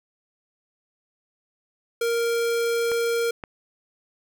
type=tone; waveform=square; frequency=466.2 Hz; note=A#4; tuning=in tune; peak=-22 dBFS; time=2.01-3.31 s; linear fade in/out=5 ms
type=clicks; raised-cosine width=0.5 ms; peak=-19 dBFS; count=2; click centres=2.917 / 3.438 s
effects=none